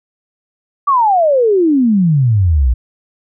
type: exponential sweep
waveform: sine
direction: down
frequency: 1174.7 to 56.9 Hz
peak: -8 dBFS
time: 0.87-2.74 s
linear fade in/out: 10 ms
effects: none